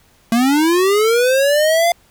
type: linear sweep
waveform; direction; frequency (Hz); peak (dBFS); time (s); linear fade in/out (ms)
square; up; 223.9 to 698.5; -12; 0.32-1.92; 2
effects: pink hiss -53 dBFS RMS until 2.1 s